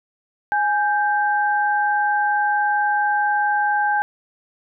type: tone pair together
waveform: sine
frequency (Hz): 830.6 / 1568.9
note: G#5 / G6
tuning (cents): 0 / +1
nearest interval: major seventh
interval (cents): 1101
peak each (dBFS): -18 / -21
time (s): 0.52-4.02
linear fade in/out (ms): 0
effects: none